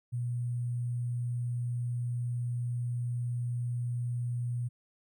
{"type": "tone with sample-and-hold", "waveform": "sine", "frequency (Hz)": 121.1, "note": "B2", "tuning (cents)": -34, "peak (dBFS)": -30, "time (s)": [0.12, 4.69], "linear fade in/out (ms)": 20, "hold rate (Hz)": 8820, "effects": []}